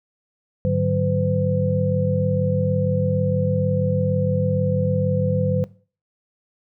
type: tone cluster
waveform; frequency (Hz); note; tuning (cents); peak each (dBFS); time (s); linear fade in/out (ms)
sine; 102.5 / 148.9 / 186.7 / 507; G#2 / D3 / F#3 / B4; -22 / +24 / +16 / +45; -23; 0.65-5.64; 0
effects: noise-tail reverb RT60 0.4 s tail -20 dB re dry